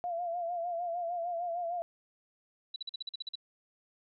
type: tone with vibrato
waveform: sine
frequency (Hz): 691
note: F5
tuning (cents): -19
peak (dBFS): -32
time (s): 0.04-1.82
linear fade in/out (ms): 0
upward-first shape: sine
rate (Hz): 6.6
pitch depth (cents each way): 61
type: tone bursts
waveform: sine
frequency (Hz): 3944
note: B7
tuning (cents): -3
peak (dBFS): -35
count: 10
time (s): 2.74-3.355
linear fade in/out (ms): 5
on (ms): 21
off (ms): 45
effects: none

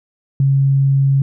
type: tone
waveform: sine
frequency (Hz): 137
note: C#3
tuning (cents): -20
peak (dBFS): -10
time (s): 0.4-1.22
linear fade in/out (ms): 2
effects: none

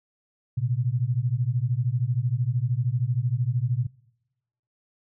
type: beating tone pair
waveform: sine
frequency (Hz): 116.54 / 129.54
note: A#2 / C3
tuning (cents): 0 / -17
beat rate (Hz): 13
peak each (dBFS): -25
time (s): 0.57-3.87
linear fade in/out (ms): 10
effects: noise-tail reverb RT60 1.0 s tail -25 dB re dry

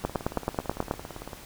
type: two click trains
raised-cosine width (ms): 1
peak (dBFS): -11 / -23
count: 9 / 24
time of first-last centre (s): 0.05-0.911 / 0.04-1.332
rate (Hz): 9.29 / 17.8
effects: pink hiss -46 dBFS RMS until 1.45 s

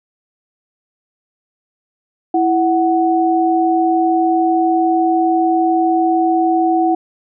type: tone pair together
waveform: sine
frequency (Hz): 330.6 / 742.2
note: E4 / F#5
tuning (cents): +5 / +5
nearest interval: octave + major second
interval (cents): 1400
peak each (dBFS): -14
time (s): 2.34-6.95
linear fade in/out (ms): 5
effects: none

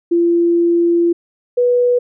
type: tone pair in turn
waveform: sine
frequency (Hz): 341.9 / 489.6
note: F4 / B4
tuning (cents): -37 / -15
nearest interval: tritone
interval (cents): 622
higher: second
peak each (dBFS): -10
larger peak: neither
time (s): 0.11-1.13 / 1.57-1.99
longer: first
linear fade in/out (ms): 10
effects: none

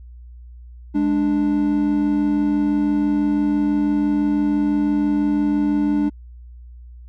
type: tone pair together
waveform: triangle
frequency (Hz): 207.7 / 293.7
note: G#3 / D4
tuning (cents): 0 / 0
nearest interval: tritone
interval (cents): 600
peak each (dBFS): -20 / -15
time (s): 0.94-6.1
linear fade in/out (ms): 20
effects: added 60 Hz sine -37 dBFS peak until 7.08 s

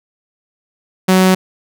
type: tone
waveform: sawtooth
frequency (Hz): 186.7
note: F#3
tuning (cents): +16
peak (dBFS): -4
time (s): 1.08-1.35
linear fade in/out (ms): 10
effects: none

